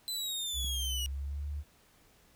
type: linear sweep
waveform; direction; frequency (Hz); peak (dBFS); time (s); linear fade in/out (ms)
sawtooth; down; 4050 to 2870; -31; 0.08-1.06; 0
type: tone with pitch glide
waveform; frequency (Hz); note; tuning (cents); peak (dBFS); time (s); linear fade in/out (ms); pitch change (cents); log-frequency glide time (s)
sine; 65.41 to 73; C2 to D2; 0 to -10; -34; 0.53-1.64; 50; +190; 0.87-1.48
type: click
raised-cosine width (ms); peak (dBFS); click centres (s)
5; -35; 0.645
effects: pink hiss -64 dBFS RMS until 2.35 s